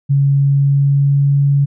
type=tone with pitch glide; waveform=sine; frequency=139.5 to 140.88 Hz; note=C#3 to C#3; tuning=+11 to +28 cents; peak=-9 dBFS; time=0.09-1.66 s; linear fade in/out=20 ms; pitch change=+17 cents; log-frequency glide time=0.35-1.39 s; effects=none